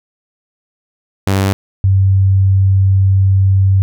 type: tone pair in turn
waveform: sawtooth / sine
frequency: 97.2 / 96.36 Hz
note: G2 / G2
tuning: -14 / -29 cents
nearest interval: unison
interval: 15 cents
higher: first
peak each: -7 dBFS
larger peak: neither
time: 1.27-1.53 / 1.84-3.82 s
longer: second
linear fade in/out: 0 ms
effects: none